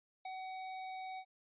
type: tone with ADSR envelope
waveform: square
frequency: 753 Hz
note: F#5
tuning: 30 cents sharp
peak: -40 dBFS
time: 0.25-1.25 s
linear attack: 6 ms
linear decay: 6 ms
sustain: -3 dB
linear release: 66 ms
effects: resampled to 8000 Hz